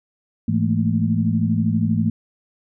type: tone cluster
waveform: sine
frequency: 106.7 / 166.7 / 214.8 / 227.3 Hz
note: G#2 / E3 / A3 / A#3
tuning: +47 / +20 / -41 / -43 cents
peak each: -22 dBFS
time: 0.48-2.1 s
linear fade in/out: 5 ms
effects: none